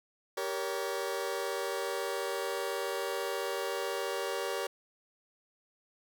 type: chord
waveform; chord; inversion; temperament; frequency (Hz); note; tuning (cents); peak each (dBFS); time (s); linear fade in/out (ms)
sawtooth; G diminished; none; just; 392 / 470.4 / 564.5; G4 / Bb4 / Db5; 0 / +16 / +31; -33; 0.37-4.67; 5
effects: none